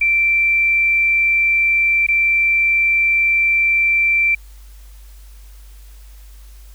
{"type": "tone with dropouts", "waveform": "sine", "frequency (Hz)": 2346, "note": "D7", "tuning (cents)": -2, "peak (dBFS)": -12, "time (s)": [0.01, 4.35], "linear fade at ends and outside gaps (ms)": 5, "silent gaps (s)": [2.067, 2.085], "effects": ["added 50 Hz sine -37 dBFS peak until 6.74 s", "white hiss -51 dBFS RMS until 6.74 s"]}